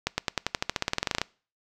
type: accelerating click train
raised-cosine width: 0.2 ms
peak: -7 dBFS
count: 19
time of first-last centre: 0.07-1.216 s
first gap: 110 ms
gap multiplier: 0.93
effects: noise-tail reverb RT60 0.4 s tail -24 dB re dry